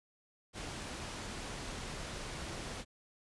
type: low-pass noise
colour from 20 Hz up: pink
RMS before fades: -43 dBFS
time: 0.53-2.85 s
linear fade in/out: 50 ms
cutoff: 8500 Hz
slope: 12 dB/octave
effects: resampled to 24000 Hz